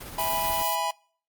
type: noise with tremolo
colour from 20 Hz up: pink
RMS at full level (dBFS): -38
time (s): 0-0.63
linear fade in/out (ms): 10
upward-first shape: sine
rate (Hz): 16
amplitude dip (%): 30
type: chord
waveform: square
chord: E major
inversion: none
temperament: just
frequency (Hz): 659.3 / 824.1 / 988.9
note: E5 / G#5 / B5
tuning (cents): 0 / -14 / +2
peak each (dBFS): -33 / -31 / -29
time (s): 0.18-0.91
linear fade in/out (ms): 5
type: noise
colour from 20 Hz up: violet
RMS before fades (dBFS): -31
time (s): 0.19-0.75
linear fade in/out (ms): 2
effects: noise-tail reverb RT60 0.5 s tail -25 dB re dry + Opus 32 kbps